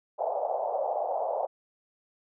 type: band-pass noise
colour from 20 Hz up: pink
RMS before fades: -30 dBFS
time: 0.18-1.47 s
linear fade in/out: 20 ms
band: 550 to 810 Hz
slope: 48 dB/octave
effects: none